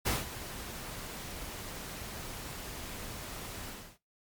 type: noise with ADSR envelope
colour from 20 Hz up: pink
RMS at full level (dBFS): -29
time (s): 0.05-3.98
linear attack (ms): 21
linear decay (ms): 180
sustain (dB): -13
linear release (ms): 310
effects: noise-tail reverb RT60 0.2 s tail -18 dB re dry + MP3 96 kbps